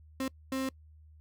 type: tone bursts at uneven times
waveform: 35% pulse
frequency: 264.7 Hz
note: C4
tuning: 20 cents sharp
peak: -29 dBFS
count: 2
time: 0.2-0.28 / 0.52-0.69 s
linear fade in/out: 2 ms
effects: noise-tail reverb RT60 0.1 s tail -25 dB re dry + added 77 Hz sine -53 dBFS peak until 1.2 s